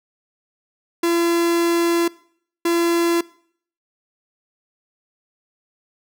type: tone pair in turn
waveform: 45% pulse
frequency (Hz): 340 / 340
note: F4 / F4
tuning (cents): -46 / -46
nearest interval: unison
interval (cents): 0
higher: neither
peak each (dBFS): -16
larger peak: neither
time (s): 1.03-2.08 / 2.65-3.21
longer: first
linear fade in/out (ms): 5
effects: noise-tail reverb RT60 0.6 s tail -22 dB re dry